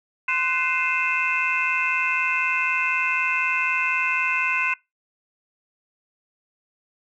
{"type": "tone cluster", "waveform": "sine", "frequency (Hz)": [1036, 1502, 2094, 2486, 2650], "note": ["C6", "F#6", "C7", "D#7", "E7"], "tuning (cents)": [-17, 26, 1, -2, 9], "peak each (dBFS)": [-28, -27, -26, -28, -24], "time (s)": [0.28, 4.74], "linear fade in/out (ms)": 5, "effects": ["noise-tail reverb RT60 0.2 s tail -22 dB re dry", "tanh soft clip ceiling -10 dBFS"]}